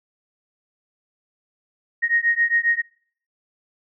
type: beating tone pair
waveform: sine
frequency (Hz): 1864.7 / 1872.1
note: A#6 / A#6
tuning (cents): 0 / +7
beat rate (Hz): 7.4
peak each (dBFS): -20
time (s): 2.02-2.82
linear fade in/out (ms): 20
effects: noise-tail reverb RT60 0.6 s tail -26 dB re dry